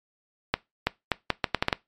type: accelerating click train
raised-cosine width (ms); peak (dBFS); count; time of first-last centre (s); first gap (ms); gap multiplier
0.3; -5; 9; 0.54-1.728; 330; 0.75
effects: noise-tail reverb RT60 0.2 s tail -21 dB re dry + MP3 64 kbps